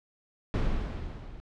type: noise with level ramp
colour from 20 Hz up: brown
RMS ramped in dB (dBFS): -25 to -45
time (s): 0.54-1.4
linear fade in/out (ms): 0
effects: low-pass 4000 Hz 12 dB/octave